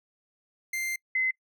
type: tone pair in turn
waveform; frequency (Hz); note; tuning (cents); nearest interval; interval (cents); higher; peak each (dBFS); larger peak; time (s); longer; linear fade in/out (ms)
45% pulse / sine; 2093 / 2049; C7 / C7; 0 / -37; unison; 37; first; -29 / -23; second; 0.73-0.96 / 1.15-1.31; first; 5
effects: noise-tail reverb RT60 0.1 s tail -26 dB re dry